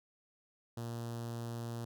sawtooth tone with notch filter, 117.1 Hz, A#2, 8 cents sharp, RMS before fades -41 dBFS, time 0.77-1.85 s, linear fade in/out 5 ms, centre 2200 Hz, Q 1.1, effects none

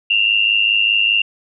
sine tone pair together, 2716 / 2821 Hz, F7 / F7, -49 / +17 cents, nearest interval minor second, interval 66 cents, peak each -15 dBFS, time 0.1-1.22 s, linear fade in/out 5 ms, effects none

